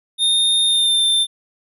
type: tone with pitch glide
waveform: square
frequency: 3657 to 3576 Hz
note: A#7 to A7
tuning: -34 to +27 cents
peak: -14 dBFS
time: 0.18-1.27 s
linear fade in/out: 50 ms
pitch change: -39 cents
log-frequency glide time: 0.65-1.03 s
effects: none